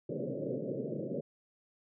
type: band-pass noise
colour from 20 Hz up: white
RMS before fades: -37 dBFS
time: 0.09-1.21 s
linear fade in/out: 5 ms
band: 120 to 590 Hz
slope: 96 dB/octave
effects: none